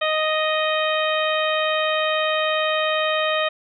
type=harmonic tone; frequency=622.3 Hz; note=D#5; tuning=in tune; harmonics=1 / 2 / 3 / 4 / 5 / 6; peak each=-22 / -25 / -27 / -28 / -29 / -30 dBFS; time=0.01-3.49 s; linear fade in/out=10 ms; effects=none